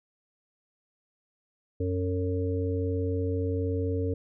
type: harmonic tone with a mistuned harmonic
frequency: 92.4 Hz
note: F#2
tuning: 2 cents flat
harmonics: 1 / 3 / 5 / 6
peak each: -28 / -33 / -31 / -42 dBFS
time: 1.8-4.14 s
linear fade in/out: 5 ms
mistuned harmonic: 5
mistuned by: -33 cents
effects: none